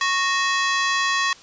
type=ring-modulated tone; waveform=sawtooth; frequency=1480 Hz; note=F#6; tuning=in tune; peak=-12 dBFS; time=0.01-1.33 s; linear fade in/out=2 ms; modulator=379 Hz; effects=white hiss -46 dBFS RMS until 1.42 s + resampled to 16000 Hz